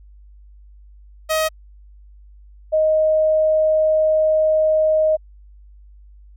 sawtooth / sine tone pair in turn, 631 / 624.5 Hz, D#5 / D#5, +24 / +6 cents, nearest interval unison, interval 18 cents, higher first, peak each -13 dBFS, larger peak neither, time 1.29-1.49 / 2.72-5.17 s, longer second, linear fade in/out 20 ms, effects added 50 Hz sine -42 dBFS peak until 6.36 s

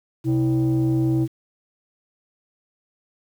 sine tone pair together, 128.9 / 324.8 Hz, C3 / E4, -26 / -26 cents, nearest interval octave + major third, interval 1600 cents, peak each -18 dBFS, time 0.24-1.28 s, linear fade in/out 50 ms, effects tanh soft clip ceiling -14 dBFS + 8-bit

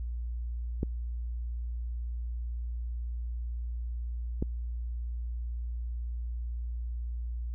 clicks, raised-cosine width 3 ms, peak -17 dBFS, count 2, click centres 0.831 / 4.425 s, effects added 59 Hz sine -32 dBFS peak until 7.54 s

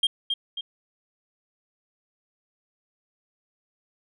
sine tone with echo, 3208 Hz, G7, 39 cents sharp, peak -15 dBFS, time 0.03-0.07 s, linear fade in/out 5 ms, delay 270 ms, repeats 2, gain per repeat -7 dB, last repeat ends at 0.61 s, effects tanh soft clip ceiling -17 dBFS

